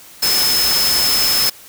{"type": "tone in noise", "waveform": "sine", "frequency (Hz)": 5200, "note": "E8", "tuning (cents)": -24, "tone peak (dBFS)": -15, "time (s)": [0.22, 1.5], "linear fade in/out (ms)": 10, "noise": "white", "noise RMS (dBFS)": -18, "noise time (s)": [0.22, 1.5], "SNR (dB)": 0, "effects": ["white hiss -41 dBFS RMS until 1.68 s"]}